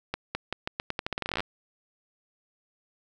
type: accelerating click train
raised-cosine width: 0.3 ms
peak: -13 dBFS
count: 20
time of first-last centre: 0.14-1.405 s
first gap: 210 ms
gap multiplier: 0.84
effects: none